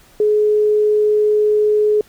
sine tone, 422.7 Hz, G#4, 31 cents sharp, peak -11 dBFS, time 0.2-2.01 s, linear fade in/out 2 ms, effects pink hiss -49 dBFS RMS until 2.08 s

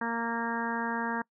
harmonic tone, 231.8 Hz, A#3, 10 cents flat, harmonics 1 / 2 / 3 / 4 / 5 / 6 / 7 / 8, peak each -34 / -39 / -42 / -34 / -40 / -42 / -36 / -42 dBFS, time 0.01-1.22 s, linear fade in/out 5 ms, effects noise-tail reverb RT60 0.1 s tail -25 dB re dry

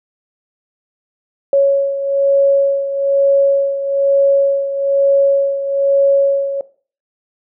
sine beating tone pair, 554.4 / 555.5 Hz, C#5 / C#5, 0 / +4 cents, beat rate 1.1 Hz, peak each -11 / -17 dBFS, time 1.53-6.61 s, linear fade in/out 2 ms, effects noise-tail reverb RT60 0.4 s tail -17 dB re dry

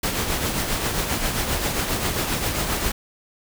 pink noise with tremolo, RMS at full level -22 dBFS, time 0.03-2.92 s, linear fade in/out 5 ms, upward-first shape triangle, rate 7.5 Hz, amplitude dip 50%, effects none

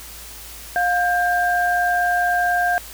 sine tone pair together, 708.7 / 1591 Hz, F5 / G6, +25 / +25 cents, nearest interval octave + major second, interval 1400 cents, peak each -18 / -20 dBFS, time 0.76-2.78 s, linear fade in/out 0 ms, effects added 55 Hz sine -42 dBFS peak until 2.93 s + white hiss -38 dBFS RMS until 2.93 s

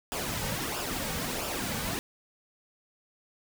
pink noise with flanger, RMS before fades -33 dBFS, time 0.12-1.99 s, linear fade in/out 0 ms, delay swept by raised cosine 0.48 to 2.98 ms, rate 1.5 Hz, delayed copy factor -0.6, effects none

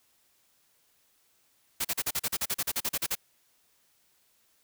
white noise bursts, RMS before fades -29 dBFS, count 16, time 1.8-3.153 s, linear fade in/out 10 ms, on 48 ms, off 39 ms, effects white hiss -68 dBFS RMS until 4.63 s

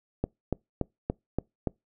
click train, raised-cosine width 2 ms, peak -13 dBFS, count 6, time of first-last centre 0.24-1.673 s, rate 3.49 Hz, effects noise-tail reverb RT60 0.2 s tail -26 dB re dry

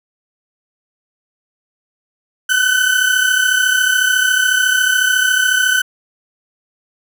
35% pulse tone pair together, 1493 / 1527 Hz, F#6 / G6, +15 / -46 cents, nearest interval unison, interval 39 cents, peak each -13 dBFS, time 2.49-5.82 s, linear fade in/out 10 ms, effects none

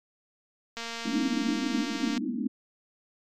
click train, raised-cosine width 0.2 ms, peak -19 dBFS, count 326, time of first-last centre 0.77-2.177 s, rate 231 Hz
pink band-pass noise, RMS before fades -29 dBFS, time 1.05-2.48 s, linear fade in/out 10 ms, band 210 to 320 Hz, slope 96 dB/octave
effects MP3 96 kbps

